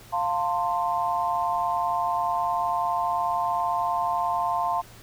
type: chord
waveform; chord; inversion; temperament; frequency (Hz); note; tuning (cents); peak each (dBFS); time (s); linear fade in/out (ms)
sine; F major; none; equal with one note detuned; 698.5 / 895.4 / 1046.5; F5 / A5 / C6; 0 / +30 / 0; -27; 0.12-4.82; 20
effects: added 115 Hz sine -52 dBFS peak until 5.02 s + pink hiss -49 dBFS RMS until 5.02 s